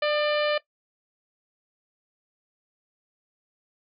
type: harmonic tone with a mistuned harmonic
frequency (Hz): 595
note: D5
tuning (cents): +22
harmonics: 1 / 2 / 3 / 4 / 5 / 6 / 7 / 8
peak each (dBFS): -23 / -32 / -32 / -33 / -34 / -41 / -38 / -44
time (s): 0.02-0.58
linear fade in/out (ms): 5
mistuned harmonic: 2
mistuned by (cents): +31
effects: noise-tail reverb RT60 0.1 s tail -18 dB re dry